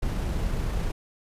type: noise with amplitude modulation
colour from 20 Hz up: brown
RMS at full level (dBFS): -26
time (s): 0.02-0.92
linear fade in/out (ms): 10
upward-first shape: sine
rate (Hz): 29.6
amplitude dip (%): 25
effects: resampled to 32000 Hz